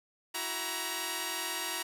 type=tone cluster; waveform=5% pulse; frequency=331 / 373.8 / 943 Hz; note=E4 / F#4 / A#5; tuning=+7 / +18 / +20 cents; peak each=-29 / -29 / -23 dBFS; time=0.34-1.83 s; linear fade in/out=10 ms; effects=none